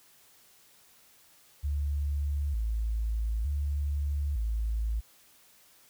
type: tone with vibrato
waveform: sine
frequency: 63 Hz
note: B1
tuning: 35 cents sharp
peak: -27 dBFS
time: 1.63-5.01 s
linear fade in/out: 20 ms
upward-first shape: square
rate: 0.55 Hz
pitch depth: 230 cents each way
effects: white hiss -60 dBFS RMS until 5.89 s